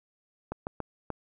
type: clicks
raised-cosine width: 1 ms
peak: -19 dBFS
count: 4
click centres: 0.52 / 0.669 / 0.803 / 1.103 s
effects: none